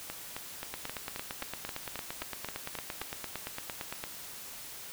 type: two click trains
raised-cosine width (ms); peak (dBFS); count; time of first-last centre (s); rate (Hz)
0.3; -20 / -21; 30 / 12; 0.74-4.039 / 0.1-3.018; 8.79 / 3.77
effects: white hiss -45 dBFS RMS until 4.92 s